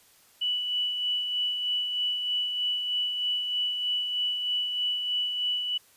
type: tone with tremolo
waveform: sine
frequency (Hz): 2960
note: F#7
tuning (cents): 0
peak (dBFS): -24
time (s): 0.41-5.78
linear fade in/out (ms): 10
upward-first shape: sine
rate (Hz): 3.2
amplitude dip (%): 40
effects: white hiss -59 dBFS RMS until 5.96 s + resampled to 32000 Hz